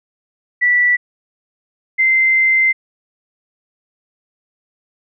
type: tone pair in turn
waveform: sine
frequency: 1961 / 2078 Hz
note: B6 / C7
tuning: -13 / -12 cents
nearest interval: minor second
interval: 101 cents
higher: second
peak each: -10 dBFS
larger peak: neither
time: 0.61-0.97 / 1.98-2.73 s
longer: second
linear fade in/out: 20 ms
effects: none